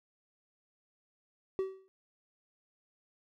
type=tone with exponential decay; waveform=triangle; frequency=382.2 Hz; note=G4; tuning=44 cents flat; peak=-25 dBFS; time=1.59-1.88 s; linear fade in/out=0 ms; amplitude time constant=63 ms; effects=none